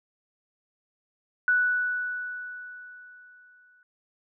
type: tone with exponential decay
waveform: sine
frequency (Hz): 1480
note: F#6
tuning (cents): 0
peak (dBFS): -18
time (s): 1.48-3.83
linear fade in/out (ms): 1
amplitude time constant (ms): 510
effects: none